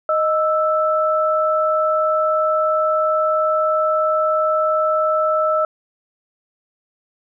sine tone pair together, 622.2 / 1318.5 Hz, D#5 / E6, 0 / 0 cents, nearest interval octave + minor second, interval 1300 cents, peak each -17 / -18 dBFS, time 0.09-5.65 s, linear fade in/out 2 ms, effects none

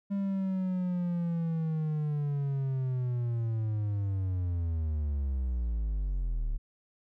triangle linear sweep, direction down, 200 to 34.84 Hz, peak -26 dBFS, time 0.1-6.58 s, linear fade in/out 20 ms, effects none

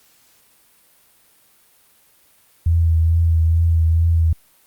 sine tone with vibrato, 82.41 Hz, E2, in tune, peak -12 dBFS, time 2.66-4.33 s, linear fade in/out 5 ms, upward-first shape triangle, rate 2.3 Hz, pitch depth 33 cents each way, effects white hiss -55 dBFS RMS until 4.66 s + Opus 48 kbps

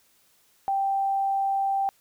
sine tone, 784 Hz, G5, in tune, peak -22 dBFS, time 0.68-1.89 s, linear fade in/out 0 ms, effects white hiss -63 dBFS RMS until 2 s

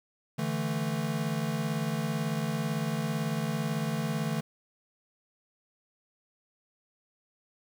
square chord, D suspended second, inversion none, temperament equal, 146.83 / 164.81 / 220 Hz, D3 / E3 / A3, 0 / 0 / 0 cents, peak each -34 dBFS, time 0.38-4.41 s, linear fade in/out 10 ms, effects 10-bit

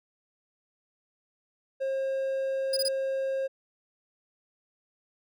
triangle tone, 536 Hz, C5, 42 cents sharp, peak -25 dBFS, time 1.8-3.48 s, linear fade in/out 20 ms
35% pulse tone bursts, 4949 Hz, D#8, 10 cents flat, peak -25 dBFS, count 3, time 2.73-2.886 s, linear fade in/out 5 ms, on 38 ms, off 21 ms
effects none

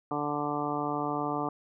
harmonic tone, 146.9 Hz, D3, 1 cent sharp, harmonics 1 / 2 / 3 / 4 / 5 / 6 / 7 / 8, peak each -40 / -34 / -37 / -40 / -35 / -37 / -39 / -36 dBFS, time 0.11-1.49 s, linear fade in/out 2 ms, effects none

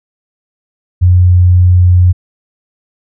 sine tone, 89.8 Hz, F2, 49 cents sharp, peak -3 dBFS, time 1.01-2.13 s, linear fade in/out 20 ms, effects none

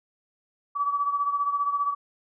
sine beating tone pair, 1144 / 1159 Hz, D6 / D6, -46 / -23 cents, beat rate 15 Hz, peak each -24 / -30 dBFS, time 0.75-1.95 s, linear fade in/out 20 ms, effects none

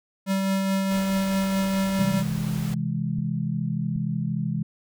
square tone with tremolo, 193.3 Hz, G3, 24 cents flat, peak -21 dBFS, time 0.26-2.24 s, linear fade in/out 50 ms, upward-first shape triangle, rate 4.7 Hz, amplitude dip 30%
pink noise, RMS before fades -39 dBFS, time 0.91-2.74 s, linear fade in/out 0 ms
sine chord, C augmented, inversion none, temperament equal with one note detuned, 130.81 / 163.96 / 207.7 Hz, C3 / E3 / G#3, 0 / -9 / 0 cents, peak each -29 / -27 / -29 dBFS, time 1.99-4.63 s, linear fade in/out 2 ms
clicks, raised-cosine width 5 ms, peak -26 dBFS, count 2, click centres 3.185 / 3.961 s
effects none

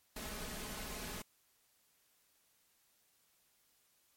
pink noise with comb filter, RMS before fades -44 dBFS, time 0.16-1.22 s, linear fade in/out 5 ms, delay 4.7 ms, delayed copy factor +0.55, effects white hiss -73 dBFS RMS until 4.16 s + MP3 64 kbps

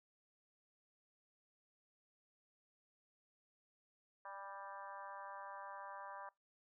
harmonic tone with a mistuned harmonic, 196.7 Hz, G3, 6 cents sharp, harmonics 3 / 4 / 5 / 6 / 7 / 8 / 9, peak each -56 / -55 / -52 / -54 / -64 / -57 / -64 dBFS, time 4.25-6.29 s, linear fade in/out 2 ms, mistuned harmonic 4, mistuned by +24 cents, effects noise-tail reverb RT60 0.2 s tail -23 dB re dry

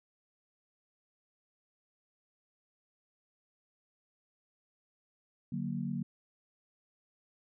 sine chord, D augmented, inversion none, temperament equal, 146.83 / 185 / 233.1 Hz, D3 / F#3 / A#3, 0 / 0 / 0 cents, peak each -38 / -37 / -37 dBFS, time 5.52-6.03 s, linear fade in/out 5 ms, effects none

